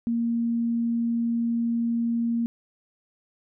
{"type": "tone", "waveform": "sine", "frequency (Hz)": 233.1, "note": "A#3", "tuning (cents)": 0, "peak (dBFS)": -22, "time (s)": [0.07, 2.46], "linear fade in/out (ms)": 0, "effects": []}